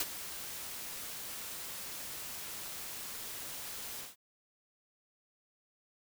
white noise with ADSR envelope, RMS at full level -31 dBFS, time 0-4.16 s, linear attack 4 ms, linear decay 40 ms, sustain -12 dB, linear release 160 ms, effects none

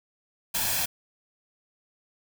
white noise with comb filter, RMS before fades -27 dBFS, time 0.54-0.86 s, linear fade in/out 10 ms, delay 1.2 ms, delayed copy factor +0.6, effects none

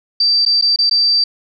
sine tone with dropouts, 4665 Hz, D8, 12 cents flat, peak -10 dBFS, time 0.2-1.24 s, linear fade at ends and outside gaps 5 ms, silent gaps 0.452-0.461 / 0.613-0.622 / 0.761-0.787 / 0.897-0.91 s, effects none

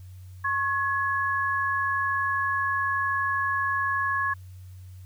sine tone pair together, 1092 / 1687 Hz, C#6 / G#6, -26 / +27 cents, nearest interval minor sixth, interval 753 cents, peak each -26 / -26 dBFS, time 0.44-4.34 s, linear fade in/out 10 ms, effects added 92 Hz sine -41 dBFS peak until 5.05 s + white hiss -62 dBFS RMS until 5.05 s

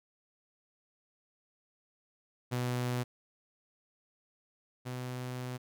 sawtooth tone pair in turn, 123.8 / 125.89 Hz, B2 / B2, +5 / +34 cents, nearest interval unison, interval 29 cents, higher second, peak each -27 / -33 dBFS, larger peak first, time 2.51-3.04 / 4.85-5.58 s, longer second, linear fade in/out 20 ms, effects none

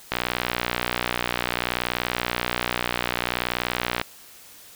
click train, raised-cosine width 0.3 ms, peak -6 dBFS, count 237, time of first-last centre 0.12-4.014 s, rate 60.6 Hz, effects white hiss -47 dBFS RMS until 4.75 s

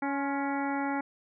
harmonic tone with a mistuned harmonic, 279.5 Hz, C#4, 14 cents sharp, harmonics 1 / 2 / 3 / 4 / 5 / 6 / 7 / 8, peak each -31 / -40 / -33 / -43 / -39 / -44 / -42 / -45 dBFS, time 0.02-1.01 s, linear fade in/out 5 ms, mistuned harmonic 4, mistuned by -57 cents, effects none

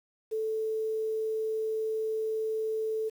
sine tone with quantisation, 439.1 Hz, A4, 4 cents flat, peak -28 dBFS, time 0.31-3.1 s, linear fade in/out 20 ms, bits 9, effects none

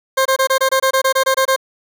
20% pulse tone bursts, 530 Hz, C5, 22 cents sharp, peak -7 dBFS, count 13, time 0.17-1.563 s, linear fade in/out 10 ms, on 85 ms, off 24 ms, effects none

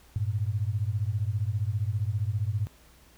sine beating tone pair, 98 / 113 Hz, G2 / A2, 0 / +47 cents, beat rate 15 Hz, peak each -28 / -29 dBFS, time 0.16-2.67 s, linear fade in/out 0 ms, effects added 60 Hz sine -57 dBFS peak until 3.17 s + pink hiss -58 dBFS RMS until 3.17 s

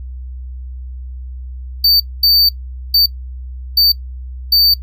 square tone bursts at uneven times, 4589 Hz, D8, 41 cents flat, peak -8 dBFS, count 5, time 1.84-2 / 2.23-2.49 / 2.94-3.06 / 3.77-3.92 / 4.52-4.74 s, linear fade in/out 5 ms, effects noise-tail reverb RT60 0.1 s tail -21 dB re dry + added 63 Hz sine -25 dBFS peak until 4.82 s

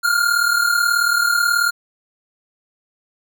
square tone pair together, 1396.9 / 1435.3 Hz, F6 / F6, 0 / +47 cents, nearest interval unison, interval 47 cents, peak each -17 / -20 dBFS, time 0.03-1.71 s, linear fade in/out 20 ms, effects none

